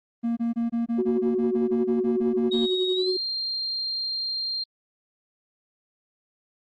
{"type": "tone bursts", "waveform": "triangle", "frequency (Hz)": 233.1, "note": "A#3", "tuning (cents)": 0, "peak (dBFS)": -20, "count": 15, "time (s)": [0.23, 2.666], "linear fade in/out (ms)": 20, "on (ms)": 140, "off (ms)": 24}
{"type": "tone with tremolo", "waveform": "sine", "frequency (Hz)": 370, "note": "F#4", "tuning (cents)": 0, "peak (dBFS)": -20, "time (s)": [0.98, 3.17], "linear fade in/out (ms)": 10, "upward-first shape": "sine", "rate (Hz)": 11, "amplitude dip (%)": 50}
{"type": "tone with pitch glide", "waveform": "sine", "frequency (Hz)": [3774, 4188], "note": ["A#7", "C8"], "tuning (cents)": [21, 1], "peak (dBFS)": -26, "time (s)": [2.51, 4.64], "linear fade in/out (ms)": 10, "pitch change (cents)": 180, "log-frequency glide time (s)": [2.95, 3.1]}
{"effects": ["tanh soft clip ceiling -13 dBFS", "Opus 24 kbps"]}